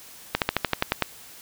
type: slowing click train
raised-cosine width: 0.3 ms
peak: -4 dBFS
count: 9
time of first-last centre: 0.35-1.023 s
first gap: 68 ms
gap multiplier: 1.06
effects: white hiss -46 dBFS RMS until 1.41 s